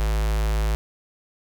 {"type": "tone with notch filter", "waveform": "square", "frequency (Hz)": 53.6, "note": "A1", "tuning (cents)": -45, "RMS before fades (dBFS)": -22, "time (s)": [0, 0.75], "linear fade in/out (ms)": 0, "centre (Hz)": 230, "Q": 1.1, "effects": []}